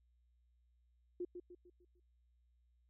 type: tone with echo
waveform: sine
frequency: 354.8 Hz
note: F4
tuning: 27 cents sharp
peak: -38 dBFS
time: 1.2-1.25 s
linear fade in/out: 5 ms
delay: 150 ms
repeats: 5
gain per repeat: -7 dB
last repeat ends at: 2 s
effects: added 60 Hz sine -70 dBFS peak until 2.89 s